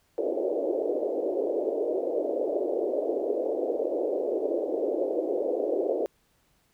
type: band-pass noise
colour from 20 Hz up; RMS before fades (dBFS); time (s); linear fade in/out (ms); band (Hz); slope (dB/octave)
white; -28; 0.18-6.06; 0; 320 to 590; 48
effects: pink hiss -68 dBFS RMS until 6.73 s